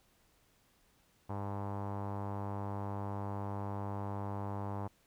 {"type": "tone with low-pass filter", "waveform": "sawtooth", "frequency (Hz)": 100, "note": "G2", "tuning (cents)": 35, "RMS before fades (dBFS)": -39, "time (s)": [1.29, 4.88], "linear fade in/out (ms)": 10, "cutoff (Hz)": 940, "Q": 3.1, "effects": ["pink hiss -70 dBFS RMS until 5.06 s"]}